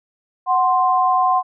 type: tone pair together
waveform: sine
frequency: 741.6 / 1046.5 Hz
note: F#5 / C6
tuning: +4 / 0 cents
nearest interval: tritone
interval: 596 cents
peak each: -16 dBFS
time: 0.46-1.43 s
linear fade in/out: 50 ms
effects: none